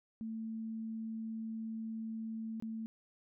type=tone with dropouts; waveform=sine; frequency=222.9 Hz; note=A3; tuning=23 cents sharp; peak=-38 dBFS; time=0.21-2.86 s; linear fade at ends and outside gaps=0 ms; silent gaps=2.6-2.624 s; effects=none